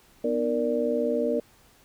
sine tone cluster, 246.6 / 306.8 / 467 / 588 Hz, B3 / D#4 / A#4 / D5, -2 / -24 / +3 / +2 cents, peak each -29 / -32 / -26 / -28 dBFS, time 0.24-1.4 s, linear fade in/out 5 ms, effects pink hiss -58 dBFS RMS until 1.84 s

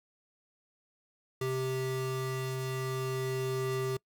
square tone pair together, 130.81 / 392 Hz, C3 / G4, 0 / 0 cents, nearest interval octave + perfect fifth, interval 1900 cents, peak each -35 / -35 dBFS, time 1.41-3.97 s, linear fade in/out 5 ms, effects noise-tail reverb RT60 0.1 s tail -24 dB re dry

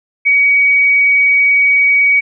sine tone with frequency modulation, 2259 Hz, C#7, 32 cents sharp, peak -7 dBFS, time 0.25-2.21 s, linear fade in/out 20 ms, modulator 27.7 Hz, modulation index 0.25, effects none

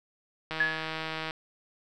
click train, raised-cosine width 0.3 ms, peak -18 dBFS, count 128, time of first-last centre 0.51-1.309 s, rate 159 Hz
sine tone with exponential decay, 1698 Hz, G#6, 38 cents sharp, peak -20 dBFS, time 0.6-0.95 s, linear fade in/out 5 ms, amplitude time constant 76 ms
effects none

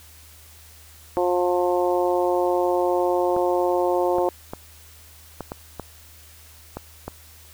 harmonic tone, 178.1 Hz, F3, 34 cents sharp, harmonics 2 / 3 / 4 / 5 / 6, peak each -22 / -23 / -26 / -27 / -34 dBFS, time 1.17-4.29 s, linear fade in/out 0 ms
clicks, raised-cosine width 1 ms, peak -16 dBFS, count 8, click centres 3.365 / 4.184 / 4.535 / 5.407 / 5.519 / 5.797 / 6.77 / 7.08 s
effects added 78 Hz sine -49 dBFS peak until 7.53 s + white hiss -49 dBFS RMS until 7.53 s

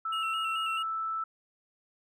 sine tone, 1318.5 Hz, E6, in tune, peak -30 dBFS, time 0.05-1.24 s, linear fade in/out 5 ms
triangle tone with vibrato, 2794 Hz, F7, in tune, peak -32 dBFS, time 0.12-0.83 s, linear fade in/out 10 ms, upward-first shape square, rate 4.6 Hz, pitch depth 45 cents each way
effects none

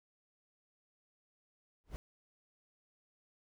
brown noise with exponential growth, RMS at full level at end -37 dBFS, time 1.84-1.96 s, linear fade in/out 0 ms, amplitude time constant 24 ms, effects none

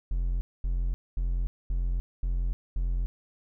triangle tone bursts, 43.65 Hz, F1, in tune, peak -23 dBFS, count 6, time 0.11-3.06 s, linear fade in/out 0 ms, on 300 ms, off 230 ms, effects none

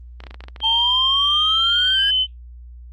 clicks, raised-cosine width 0.3 ms, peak -21 dBFS, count 10, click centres 0.204 / 0.238 / 0.268 / 0.309 / 0.344 / 0.406 / 0.439 / 0.484 / 0.562 / 0.604 s
sine tone with pitch glide, 3167 to 3043 Hz, G7 to F#7, +17 to +48 cents, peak -15 dBFS, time 0.61-2.27 s, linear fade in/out 50 ms, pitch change -69 cents, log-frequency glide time 1.94-1.99 s
triangle exponential sweep, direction up, 880 to 1661.2 Hz, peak -21 dBFS, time 0.63-2.11 s, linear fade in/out 10 ms
effects added 60 Hz sine -36 dBFS peak until 2.92 s + Opus 24 kbps

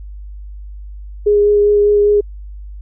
sine tone with vibrato, 412.9 Hz, G#4, 10 cents flat, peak -8 dBFS, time 1.26-2.21 s, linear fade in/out 10 ms, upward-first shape sine, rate 5 Hz, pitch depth 11 cents each way, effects added 50 Hz sine -28 dBFS peak until 2.81 s

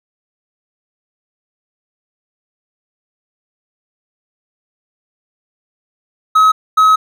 triangle tone pair in turn, 1278 / 1278 Hz, D#6 / D#6, +46 / +46 cents, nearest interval unison, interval 0 cents, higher neither, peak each -4 dBFS, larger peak neither, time 6.35-6.52 / 6.77-6.96 s, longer second, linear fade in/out 10 ms, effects none

